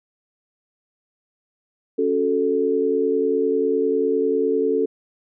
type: chord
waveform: sine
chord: F# minor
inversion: second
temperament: equal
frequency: 277.2 / 370 / 440 Hz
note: C#4 / F#4 / A4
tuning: 0 / 0 / 0 cents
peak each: -24 / -24 / -19 dBFS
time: 1.98-4.86 s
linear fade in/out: 10 ms
effects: none